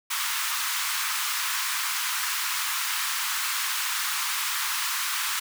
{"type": "high-pass noise", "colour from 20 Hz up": "pink", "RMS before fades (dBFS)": -28, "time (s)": [0.1, 5.4], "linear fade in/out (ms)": 10, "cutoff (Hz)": 1000, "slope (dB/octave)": 48, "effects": []}